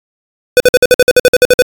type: tone bursts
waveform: square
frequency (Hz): 499.3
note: B4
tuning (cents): +19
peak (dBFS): -3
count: 13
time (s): 0.57-1.621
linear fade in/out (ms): 0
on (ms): 31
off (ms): 54
effects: AAC 64 kbps